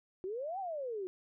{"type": "exponential two-way sweep", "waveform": "sine", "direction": "up then down", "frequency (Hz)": [357.8, 802, 357.8], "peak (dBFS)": -36, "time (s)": [0.24, 1.07], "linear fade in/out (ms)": 0, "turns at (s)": 0.59, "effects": []}